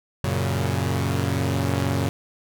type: chord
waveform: sawtooth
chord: F# major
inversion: none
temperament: equal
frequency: 92.5 / 116.54 / 138.59 Hz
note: F#2 / A#2 / C#3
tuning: 0 / 0 / 0 cents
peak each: -21 / -23 / -22 dBFS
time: 0.24-2.09 s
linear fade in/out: 0 ms
effects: none